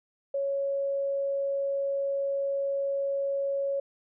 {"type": "tone", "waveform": "sine", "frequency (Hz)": 554.4, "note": "C#5", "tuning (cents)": 0, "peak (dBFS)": -26, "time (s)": [0.34, 3.8], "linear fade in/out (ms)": 5, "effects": []}